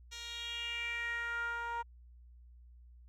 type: tone with band-pass filter sweep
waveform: 10% pulse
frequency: 470 Hz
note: A#4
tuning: 14 cents sharp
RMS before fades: -39 dBFS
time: 0.11-1.83 s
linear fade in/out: 20 ms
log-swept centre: 4700 to 970 Hz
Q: 4.2
effects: added 60 Hz sine -54 dBFS peak until 3.08 s